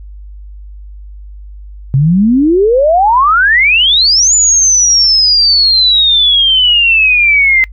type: exponential two-way sweep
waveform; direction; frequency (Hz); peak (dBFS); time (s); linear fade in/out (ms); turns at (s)
sine; up then down; 129.3 to 7040 to 2052; -5; 1.94-7.64; 0; 4.34
effects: noise-tail reverb RT60 0.1 s tail -25 dB re dry + added 50 Hz sine -27 dBFS peak until 7.72 s